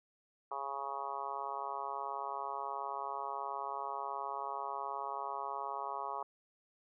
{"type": "harmonic tone", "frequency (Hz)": 138.59, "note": "C#3", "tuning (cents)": 0, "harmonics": [3, 4, 5, 6, 7, 8, 9], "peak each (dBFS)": [-49, -50, -46, -43, -43, -42, -48], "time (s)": [0.51, 6.23], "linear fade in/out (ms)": 5, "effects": []}